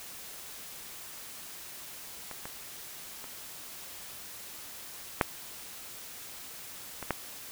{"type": "clicks", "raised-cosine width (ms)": 0.5, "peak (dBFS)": [-26, -24, -30, -7, -22, -12], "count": 6, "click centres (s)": [2.313, 2.455, 3.242, 5.212, 7.027, 7.107], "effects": ["white hiss -45 dBFS RMS until 7.51 s"]}